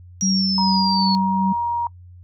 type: linear sweep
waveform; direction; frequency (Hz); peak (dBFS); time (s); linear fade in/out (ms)
sine; down; 5730 to 4349; -20; 0.21-1.15; 0
type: tone with tremolo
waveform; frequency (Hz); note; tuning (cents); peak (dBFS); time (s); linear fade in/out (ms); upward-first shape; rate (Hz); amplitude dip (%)
sine; 191.6; G3; -39; -17; 0.22-1.53; 10; sine; 2.5; 30
type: tone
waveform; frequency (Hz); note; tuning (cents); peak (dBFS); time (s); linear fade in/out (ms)
sine; 946; A#5; +25; -19; 0.58-1.87; 2
effects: noise-tail reverb RT60 0.1 s tail -25 dB re dry + added 89 Hz sine -40 dBFS peak until 2.23 s